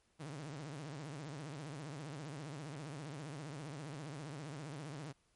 sawtooth tone with vibrato, 146.83 Hz, D3, in tune, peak -40 dBFS, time 0.19-5.13 s, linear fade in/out 20 ms, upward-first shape triangle, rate 15 Hz, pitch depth 220 cents each way, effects pink hiss -75 dBFS RMS until 5.35 s + MP3 48 kbps

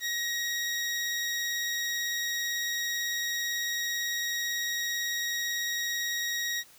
20% pulse tone with vibrato, 1891 Hz, A#6, 24 cents sharp, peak -24 dBFS, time 0-6.64 s, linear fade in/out 50 ms, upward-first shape sine, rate 18 Hz, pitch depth 8 cents each way, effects white hiss -56 dBFS RMS until 6.78 s

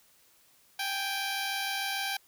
10% pulse tone pair together, 784 / 830.6 Hz, G5 / G#5, 0 / 0 cents, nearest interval minor second, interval 100 cents, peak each -23 / -31 dBFS, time 0.79-2.17 s, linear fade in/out 5 ms, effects white hiss -63 dBFS RMS until 2.27 s

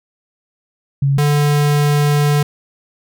sine / square tone pair in turn, 138.59 / 146.43 Hz, C#3 / D3, 0 / -5 cents, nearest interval minor second, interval 95 cents, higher second, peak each -11 / -12 dBFS, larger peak first, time 1.02-1.18 / 1.18-2.43 s, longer second, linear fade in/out 5 ms, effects none

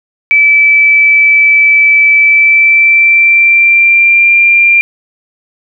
sine tone with pitch glide, 2310 to 2383 Hz, D7 to D7, -29 to +25 cents, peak -3 dBFS, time 0.31-4.81 s, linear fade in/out 0 ms, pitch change +54 cents, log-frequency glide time 2.16-4.33 s, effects none

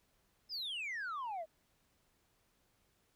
sine exponential sweep, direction down, 5260 to 611 Hz, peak -36 dBFS, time 0.49-1.46 s, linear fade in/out 50 ms, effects tanh soft clip ceiling -37 dBFS + pink hiss -75 dBFS RMS until 3.15 s

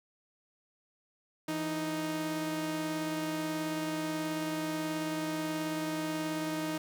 sawtooth tone pair together, 164.8 / 311.1 Hz, E3 / D#4, 0 / 0 cents, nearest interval major seventh, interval 1100 cents, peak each -36 / -29 dBFS, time 1.48-6.78 s, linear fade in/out 5 ms, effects 11-bit

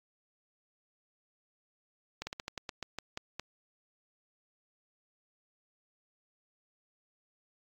slowing click train, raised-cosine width 0.2 ms, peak -20 dBFS, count 11, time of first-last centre 2.22-3.396 s, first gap 50 ms, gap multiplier 1.18, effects AAC 48 kbps

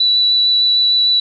sine tone with vibrato, 3951 Hz, B7, in tune, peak -10 dBFS, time 0-1.2 s, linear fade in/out 5 ms, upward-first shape triangle, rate 6.6 Hz, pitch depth 10 cents each way, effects none

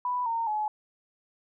sine tone with pitch steps, 989 / 917.5 / 851.1 Hz, B5 / A#5 / G#5, +2 / -28 / +42 cents, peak -26 dBFS, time 0.05-0.68 s, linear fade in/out 2 ms, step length 210 ms, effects none

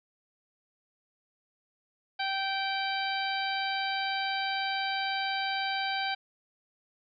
harmonic tone, 778 Hz, G5, 13 cents flat, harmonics 1 / 2 / 3 / 4 / 5 / 6, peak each -32 / -35 / -37 / -38 / -39 / -40 dBFS, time 2.19-6.15 s, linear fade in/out 10 ms, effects none

